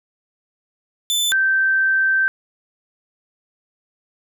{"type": "tone pair in turn", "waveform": ["sawtooth", "sine"], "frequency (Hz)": [3519, 1556.3], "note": ["A7", "G6"], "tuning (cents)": [0, -13], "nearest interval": "octave + major second", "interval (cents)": 1413, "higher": "first", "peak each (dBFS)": -14, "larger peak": "neither", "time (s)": [[1.1, 1.32], [1.32, 2.28]], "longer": "second", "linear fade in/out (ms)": 0, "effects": []}